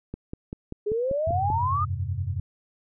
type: click train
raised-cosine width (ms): 3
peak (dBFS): -20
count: 8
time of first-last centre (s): 0.14-1.502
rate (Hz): 5.14
type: exponential sweep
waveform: sine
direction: up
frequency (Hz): 408.4 to 1259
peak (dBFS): -23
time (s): 0.86-1.85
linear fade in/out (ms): 10
type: chord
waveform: sine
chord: F suspended second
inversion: none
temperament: equal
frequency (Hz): 87.31 / 98 / 130.81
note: F2 / G2 / C3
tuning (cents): 0 / 0 / 0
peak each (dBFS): -30 / -29 / -33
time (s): 1.27-2.4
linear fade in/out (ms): 5
effects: none